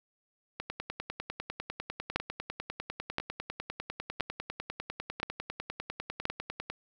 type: two click trains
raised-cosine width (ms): 0.3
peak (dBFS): -13 / -20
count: 5 / 62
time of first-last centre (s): 2.16-6.254 / 0.6-6.7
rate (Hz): 0.977 / 10
effects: none